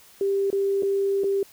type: tone with dropouts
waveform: sine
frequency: 394.7 Hz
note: G4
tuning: 12 cents sharp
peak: -20 dBFS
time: 0.21-1.43 s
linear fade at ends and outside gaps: 2 ms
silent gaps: 0.503-0.528 / 0.824-0.831 / 1.236-1.241 s
effects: white hiss -52 dBFS RMS until 1.52 s